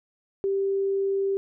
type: tone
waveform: sine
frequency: 392 Hz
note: G4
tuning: in tune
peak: -22 dBFS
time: 0.44-1.37 s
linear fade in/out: 0 ms
effects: none